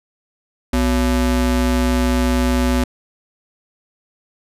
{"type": "ring-modulated tone", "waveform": "square", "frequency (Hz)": 155.56, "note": "D#3", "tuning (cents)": 0, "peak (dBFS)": -12, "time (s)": [0.73, 2.84], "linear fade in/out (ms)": 5, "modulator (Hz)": 93.2, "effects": ["resampled to 32000 Hz"]}